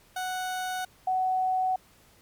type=tone pair in turn; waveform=30% pulse / sine; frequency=740 / 746.9 Hz; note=F#5 / F#5; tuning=0 / +16 cents; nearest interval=unison; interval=16 cents; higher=second; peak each=-27 / -23 dBFS; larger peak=second; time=0.16-0.85 / 1.07-1.76 s; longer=neither; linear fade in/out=5 ms; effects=pink hiss -59 dBFS RMS until 2.21 s + MP3 96 kbps